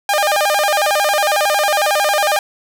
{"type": "tone with vibrato", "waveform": "sawtooth", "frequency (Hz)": 698.5, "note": "F5", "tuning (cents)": 0, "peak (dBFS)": -9, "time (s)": [0.09, 2.39], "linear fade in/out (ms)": 2, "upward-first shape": "square", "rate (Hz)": 11, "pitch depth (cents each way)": 250, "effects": []}